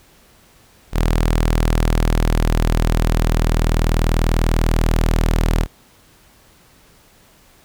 sawtooth tone, 40.19 Hz, E1, 43 cents flat, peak -10 dBFS, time 0.92-5.67 s, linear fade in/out 50 ms, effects pink hiss -51 dBFS RMS until 7.64 s

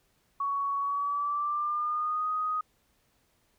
sine tone with pitch glide, 1119 to 1248.8 Hz, C#6 to D#6, +16 to +6 cents, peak -27 dBFS, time 0.4-2.61 s, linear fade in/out 5 ms, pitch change +190 cents, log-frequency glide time 0.79-2.29 s, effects pink hiss -70 dBFS RMS until 3.58 s

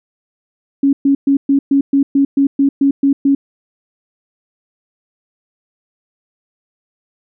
sine tone bursts, 277.2 Hz, C#4, in tune, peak -8 dBFS, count 12, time 0.83-3.35 s, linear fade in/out 5 ms, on 100 ms, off 120 ms, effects none

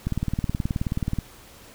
click train, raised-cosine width 5 ms, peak -12 dBFS, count 22, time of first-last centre 0.07-1.187 s, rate 18.8 Hz, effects pink hiss -48 dBFS RMS until 1.74 s

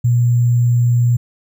sine tone with sample-and-hold, 120.6 Hz, B2, 41 cents flat, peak -10 dBFS, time 0.04-1.17 s, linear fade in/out 10 ms, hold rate 7350 Hz, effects none

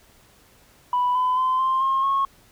sine tone with pitch steps, 987.8 / 1008 / 1028.6 / 1049.6 / 1071 / 1092.9 Hz, B5 / B5 / C6 / C6 / C6 / C#6, 0 / +35 / -30 / +5 / +40 / -25 cents, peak -17 dBFS, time 0.93-2.25 s, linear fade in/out 2 ms, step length 220 ms, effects tanh soft clip ceiling -15 dBFS + pink hiss -55 dBFS RMS until 2.51 s

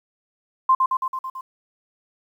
sine tone with echo, 1046.5 Hz, C6, in tune, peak -12 dBFS, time 0.69-0.75 s, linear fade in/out 5 ms, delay 110 ms, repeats 6, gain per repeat -3 dB, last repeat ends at 1.41 s, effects 9-bit

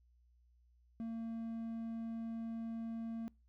triangle tone, 227.5 Hz, A#3, 42 cents flat, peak -37 dBFS, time 1-3.28 s, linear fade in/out 0 ms, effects noise-tail reverb RT60 0.3 s tail -26 dB re dry + added 60 Hz sine -66 dBFS peak until 3.48 s

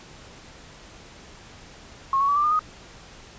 sine tone with pitch steps, 1083 / 1114.1 / 1146.1 / 1179 / 1212.8 / 1247.6 Hz, C#6 / C#6 / D6 / D6 / D#6 / D#6, -41 / +8 / -43 / +6 / -45 / +4 cents, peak -18 dBFS, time 2.13-2.592 s, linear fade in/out 2 ms, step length 77 ms, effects pink hiss -46 dBFS RMS until 3.38 s + resampled to 16000 Hz

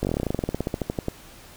slowing click train, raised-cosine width 2 ms, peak -11 dBFS, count 23, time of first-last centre 0.03-1.084 s, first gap 19 ms, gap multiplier 1.08, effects pink hiss -47 dBFS RMS until 1.56 s

